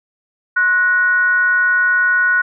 sine tone with frequency modulation, 1470 Hz, F#6, 12 cents flat, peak -11 dBFS, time 0.56-2.42 s, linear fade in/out 10 ms, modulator 402 Hz, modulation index 0.4, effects none

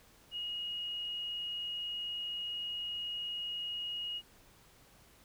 sine tone, 2881 Hz, F#7, 47 cents flat, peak -36 dBFS, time 0.31-4.22 s, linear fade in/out 50 ms, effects pink hiss -62 dBFS RMS until 5.24 s

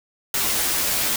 white noise with comb filter, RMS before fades -22 dBFS, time 0.34-1.16 s, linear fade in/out 2 ms, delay 11 ms, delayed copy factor -0.7, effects none

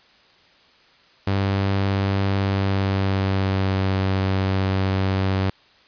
sawtooth tone with pitch glide, 98 to 95.71 Hz, G2 to G2, 0 to -41 cents, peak -15 dBFS, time 1.27-5.5 s, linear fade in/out 5 ms, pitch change -41 cents, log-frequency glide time 2.38-3.81 s, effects white hiss -54 dBFS RMS until 5.87 s + resampled to 11025 Hz

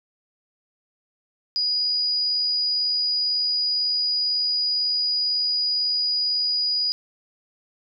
sine tone, 4911 Hz, D#8, 23 cents flat, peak -20 dBFS, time 1.56-6.92 s, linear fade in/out 0 ms, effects none

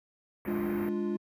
pink band-stop noise, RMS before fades -39 dBFS, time 0.45-0.89 s, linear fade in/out 2 ms, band 2300 to 13000 Hz, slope 48 dB/octave
triangle chord, D diminished, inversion second, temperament equal, 207.7 / 293.7 / 349.2 Hz, Ab3 / D4 / F4, 0 / 0 / 0 cents, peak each -30 / -36 / -30 dBFS, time 0.47-1.17 s, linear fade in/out 10 ms
effects high-pass 100 Hz 12 dB/octave + resampled to 32000 Hz

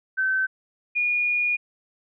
sine tone pair in turn, 1537 / 2440 Hz, G6 / D#7, -35 / -34 cents, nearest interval minor sixth, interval 801 cents, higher second, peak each -20 dBFS, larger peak neither, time 0.17-0.47 / 0.95-1.57 s, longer second, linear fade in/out 20 ms, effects none

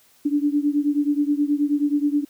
sine beating tone pair, 287.9 / 297.3 Hz, D4 / D4, -34 / +21 cents, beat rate 9.4 Hz, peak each -20 / -22 dBFS, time 0.25-2.25 s, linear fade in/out 10 ms, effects white hiss -57 dBFS RMS until 2.29 s

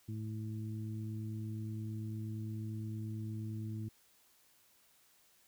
harmonic tone, 108.7 Hz, A2, 21 cents flat, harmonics 1 / 2 / 3, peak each -39 / -45 / -49 dBFS, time 0.08-3.89 s, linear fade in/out 10 ms, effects white hiss -68 dBFS RMS until 5.47 s

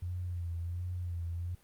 sine tone with vibrato, 87.31 Hz, F2, in tune, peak -34 dBFS, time 0.02-1.55 s, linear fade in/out 5 ms, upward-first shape sine, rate 1.4 Hz, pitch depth 53 cents each way, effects pink hiss -65 dBFS RMS until 1.63 s + Opus 32 kbps

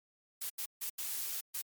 blue noise bursts at uneven times, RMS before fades -38 dBFS, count 5, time 0.41-0.5 / 0.58-0.66 / 0.81-0.9 / 0.98-1.41 / 1.54-1.62 s, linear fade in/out 10 ms, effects MP3 96 kbps

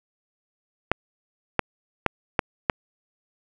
clicks, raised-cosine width 0.5 ms, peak -3 dBFS, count 5, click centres 0.916 / 1.593 / 2.063 / 2.392 / 2.698 s, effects none

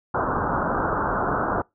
white low-pass noise, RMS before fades -24 dBFS, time 0.14-1.62 s, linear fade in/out 5 ms, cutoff 1500 Hz, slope 96 dB/octave, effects noise-tail reverb RT60 0.2 s tail -25 dB re dry

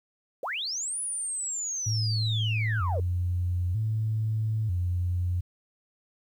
sine linear two-way sweep, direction up then down, 417.7 to 9956 to 417.7 Hz, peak -29 dBFS, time 0.43-3 s, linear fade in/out 2 ms, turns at 1 s
sine tone with vibrato, 98.7 Hz, G2, 12 cents sharp, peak -24 dBFS, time 1.86-5.41 s, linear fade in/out 10 ms, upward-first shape square, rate 0.53 Hz, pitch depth 180 cents each way
effects tanh soft clip ceiling -18 dBFS + 10-bit

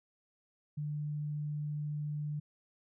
sine tone, 148.8 Hz, D3, 23 cents sharp, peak -34 dBFS, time 0.77-2.4 s, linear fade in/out 10 ms, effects none

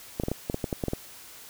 clicks, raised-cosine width 2 ms, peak -14 dBFS, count 11, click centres 0.199 / 0.236 / 0.284 / 0.316 / 0.499 / 0.544 / 0.642 / 0.728 / 0.838 / 0.883 / 0.934 s, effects white hiss -47 dBFS RMS until 1.49 s

